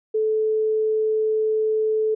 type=tone; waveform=sine; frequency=435 Hz; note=A4; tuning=20 cents flat; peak=-18 dBFS; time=0.14-2.15 s; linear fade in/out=10 ms; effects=none